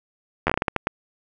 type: slowing click train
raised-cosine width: 0.5 ms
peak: -5 dBFS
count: 10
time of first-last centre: 0.47-0.871 s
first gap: 11 ms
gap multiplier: 1.33
effects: none